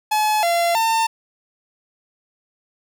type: tone with pitch steps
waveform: 45% pulse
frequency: 854 / 685 / 901 Hz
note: G#5 / F5 / A5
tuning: +48 / -34 / +41 cents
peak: -16 dBFS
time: 0.11-1.07 s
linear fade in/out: 10 ms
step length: 320 ms
effects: none